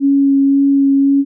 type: tone with vibrato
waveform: sine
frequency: 276.7 Hz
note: C#4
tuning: 3 cents flat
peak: -8 dBFS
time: 0-1.25 s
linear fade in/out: 50 ms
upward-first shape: sine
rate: 1.9 Hz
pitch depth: 10 cents each way
effects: none